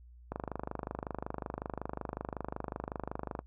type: click train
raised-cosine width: 1 ms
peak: -22 dBFS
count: 79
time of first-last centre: 0.32-3.391 s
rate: 25.4 Hz
effects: noise-tail reverb RT60 0.1 s tail -22 dB re dry + added 60 Hz sine -52 dBFS peak until 3.46 s